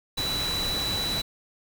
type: tone in noise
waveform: sine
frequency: 3951 Hz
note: B7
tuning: in tune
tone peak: -27 dBFS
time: 0.17-1.22 s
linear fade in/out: 10 ms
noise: pink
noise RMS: -32 dBFS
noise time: 0.17-1.22 s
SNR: +2 dB
effects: none